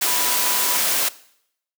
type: tone in noise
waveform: sine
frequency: 987.8 Hz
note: B5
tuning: in tune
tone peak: -30 dBFS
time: 0.06-0.77 s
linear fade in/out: 10 ms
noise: white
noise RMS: -20 dBFS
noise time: 0.01-1.09 s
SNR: -13 dB
effects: noise-tail reverb RT60 0.7 s tail -19 dB re dry + high-pass 300 Hz 12 dB/octave